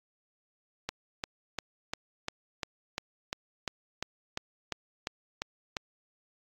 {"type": "click train", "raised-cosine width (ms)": 0.2, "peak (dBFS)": -15, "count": 15, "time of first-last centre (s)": [0.89, 5.768], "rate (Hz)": 2.87, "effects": ["AAC 64 kbps"]}